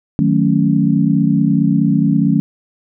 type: chord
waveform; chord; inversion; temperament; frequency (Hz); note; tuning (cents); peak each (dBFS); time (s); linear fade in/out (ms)
sine; D# half-diminished seventh; none; equal; 155.56 / 185 / 220 / 277.2; D#3 / F#3 / A3 / C#4; 0 / 0 / 0 / 0; -16; 0.19-2.4; 0
effects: none